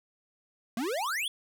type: exponential sweep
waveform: square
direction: up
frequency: 214.7 to 3520 Hz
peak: -30 dBFS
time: 0.77-1.28 s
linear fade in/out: 2 ms
effects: none